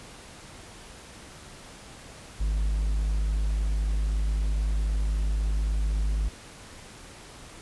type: tone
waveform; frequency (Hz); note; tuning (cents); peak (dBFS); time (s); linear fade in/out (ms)
triangle; 51.91; G#1; 0; -21; 2.4-6.29; 10
effects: pink hiss -46 dBFS RMS until 7.61 s + resampled to 24000 Hz